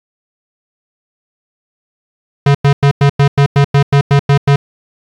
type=tone bursts; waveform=square; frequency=141.1 Hz; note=C#3; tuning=31 cents sharp; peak=-6 dBFS; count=12; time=2.46-4.56 s; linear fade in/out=5 ms; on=87 ms; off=96 ms; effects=low-pass 4000 Hz 12 dB/octave + 7-bit